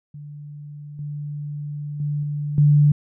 sine tone with level steps, 146.83 Hz, D3, in tune, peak -34 / -27 / -21 / -23 / -11 dBFS, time 0.14-2.92 s, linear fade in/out 5 ms, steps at 0.99 / 2 / 2.23 / 2.58 s, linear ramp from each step 2 ms, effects none

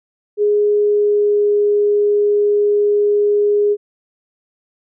sine tone with pitch glide, 415.3 to 412.9 Hz, G#4 to G#4, 0 to -10 cents, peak -11 dBFS, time 0.37-3.77 s, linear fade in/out 50 ms, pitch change -10 cents, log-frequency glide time 0.73-1.49 s, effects none

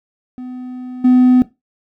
triangle tone with level steps, 251.9 Hz, B3, 34 cents sharp, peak -24 / -4 dBFS, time 0.38-1.42 s, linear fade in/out 0 ms, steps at 1.04 s, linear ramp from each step 10 ms, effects noise-tail reverb RT60 0.2 s tail -18 dB re dry + tanh soft clip ceiling -1 dBFS

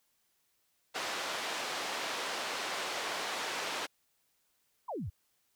pink band-pass noise, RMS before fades -37 dBFS, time 0.94-3.87 s, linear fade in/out 20 ms, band 560 to 5500 Hz, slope 12 dB/octave
sine exponential sweep, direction down, 1091 to 70.1 Hz, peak -35 dBFS, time 4.88-5.1 s, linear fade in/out 10 ms
effects white hiss -75 dBFS RMS until 5.55 s

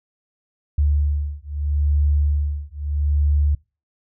sine beating tone pair, 72.7 / 73.48 Hz, D2 / D2, -17 / +2 cents, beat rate 0.78 Hz, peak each -20 dBFS, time 0.78-3.55 s, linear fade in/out 5 ms, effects noise-tail reverb RT60 0.3 s tail -25 dB re dry

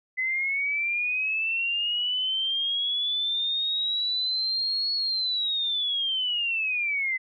sine linear two-way sweep, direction up then down, 2022 to 4369 to 2022 Hz, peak -24 dBFS, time 0.17-7.18 s, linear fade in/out 20 ms, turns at 4.94 s, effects none

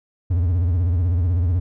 triangle tone with vibrato, 87.31 Hz, F2, in tune, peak -14 dBFS, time 0.3-1.6 s, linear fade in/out 10 ms, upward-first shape sine, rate 16 Hz, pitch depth 140 cents each way, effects none

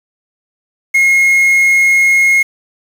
triangle tone with quantisation, 2155 Hz, C#7, 49 cents flat, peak -5 dBFS, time 0.94-2.43 s, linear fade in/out 10 ms, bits 5, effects none

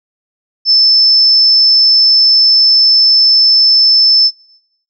sine tone, 5274 Hz, E8, in tune, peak -5 dBFS, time 0.65-4.31 s, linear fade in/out 50 ms, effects noise-tail reverb RT60 0.9 s tail -23 dB re dry

